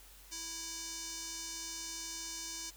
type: tone with band-pass filter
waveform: square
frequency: 329.6 Hz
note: E4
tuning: in tune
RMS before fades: -43 dBFS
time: 0.31-2.71 s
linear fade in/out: 20 ms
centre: 6200 Hz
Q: 2.9
effects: added 47 Hz sine -58 dBFS peak until 2.76 s + white hiss -58 dBFS RMS until 2.76 s